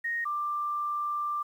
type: tone pair in turn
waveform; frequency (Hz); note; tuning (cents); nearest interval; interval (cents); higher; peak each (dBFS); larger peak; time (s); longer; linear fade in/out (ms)
sine; 1864.7 / 1183.2; A#6 / D6; 0 / +13; minor sixth; 787; first; -28; neither; 0.04-0.25 / 0.25-1.43; second; 10
effects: 10-bit